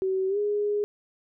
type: tone with pitch glide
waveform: sine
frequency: 379.5 to 413.8 Hz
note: F#4 to G#4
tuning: +44 to -6 cents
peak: -23 dBFS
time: 0.02-0.84 s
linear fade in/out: 0 ms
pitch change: +150 cents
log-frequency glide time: 0.28-0.38 s
effects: none